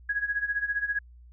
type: tone with tremolo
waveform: sine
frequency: 1661.2 Hz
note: G#6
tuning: in tune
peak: -23 dBFS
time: 0.09-0.99 s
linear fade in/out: 5 ms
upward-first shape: sine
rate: 15 Hz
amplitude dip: 80%
effects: added 60 Hz sine -48 dBFS peak until 1.32 s